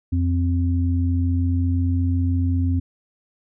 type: tone pair together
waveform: sine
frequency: 87.3 / 261.6 Hz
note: F2 / C4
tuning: 0 / 0 cents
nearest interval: octave + perfect fifth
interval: 1900 cents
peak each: -18 / -24 dBFS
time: 0.12-2.8 s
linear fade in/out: 10 ms
effects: none